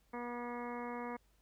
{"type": "harmonic tone", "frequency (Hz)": 241.2, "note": "B3", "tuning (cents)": -41, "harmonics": [1, 2, 3, 4, 5, 6, 7, 8, 9], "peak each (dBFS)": [-44, -45, -49, -46, -50, -60, -55, -57, -53], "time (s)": [0.13, 1.17], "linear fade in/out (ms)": 10, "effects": ["added 50 Hz sine -70 dBFS peak until 1.41 s", "pink hiss -75 dBFS RMS until 1.41 s"]}